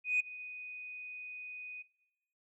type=tone with ADSR envelope; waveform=sine; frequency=2489 Hz; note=D#7; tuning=in tune; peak=-24 dBFS; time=0.04-1.83 s; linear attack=160 ms; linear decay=8 ms; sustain=-18 dB; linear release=19 ms; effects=noise-tail reverb RT60 0.9 s tail -19 dB re dry + tanh soft clip ceiling -22 dBFS